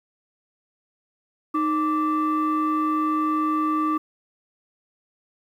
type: tone pair together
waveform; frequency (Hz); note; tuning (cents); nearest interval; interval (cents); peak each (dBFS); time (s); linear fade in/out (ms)
sine; 309.6 / 1169; D#4 / D6; -9 / -8; octave + major seventh; 2301; -21; 1.54-3.98; 10
effects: tanh soft clip ceiling -16 dBFS + 9-bit